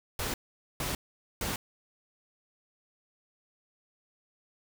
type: noise bursts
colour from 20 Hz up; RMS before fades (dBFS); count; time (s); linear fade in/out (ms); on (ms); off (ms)
pink; -33; 3; 0.19-1.56; 2; 150; 460
effects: none